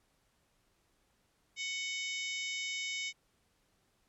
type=harmonic tone with a mistuned harmonic; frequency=740 Hz; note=F#5; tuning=in tune; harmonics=3 / 4 / 5 / 6 / 7 / 8 / 9 / 10; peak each=-38 / -43 / -44 / -56 / -46 / -49 / -49 / -49 dBFS; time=1.56-3.13 s; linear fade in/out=50 ms; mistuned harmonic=4; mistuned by=+25 cents; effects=pink hiss -74 dBFS RMS until 4.08 s + low-pass 12000 Hz 12 dB/octave